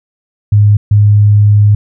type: tone bursts at uneven times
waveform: sine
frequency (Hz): 103.83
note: G#2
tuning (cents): 0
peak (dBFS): -3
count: 2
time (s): 0.52-0.77 / 0.91-1.75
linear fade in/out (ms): 5
effects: none